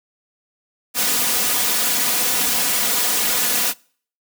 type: noise with comb filter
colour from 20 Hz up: white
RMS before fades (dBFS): -19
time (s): 0.94-3.74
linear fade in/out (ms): 50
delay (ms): 4.1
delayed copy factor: +0.7
effects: noise-tail reverb RT60 0.5 s tail -25 dB re dry + high-pass 100 Hz 12 dB/octave